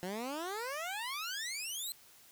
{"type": "exponential sweep", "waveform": "15% pulse", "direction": "up", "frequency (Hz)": [174.61, 4171], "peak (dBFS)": -31, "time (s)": [0.03, 1.92], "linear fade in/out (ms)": 0, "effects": ["white hiss -60 dBFS RMS until 2.31 s"]}